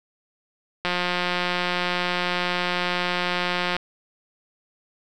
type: click train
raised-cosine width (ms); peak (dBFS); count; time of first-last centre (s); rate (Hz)
0.3; -8; 520; 0.85-3.766; 178
effects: none